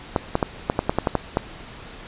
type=clicks; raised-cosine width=1 ms; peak=-4 dBFS; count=10; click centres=0.162 / 0.354 / 0.428 / 0.699 / 0.791 / 0.895 / 0.986 / 1.072 / 1.153 / 1.371 s; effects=pink hiss -40 dBFS RMS until 2.07 s + resampled to 8000 Hz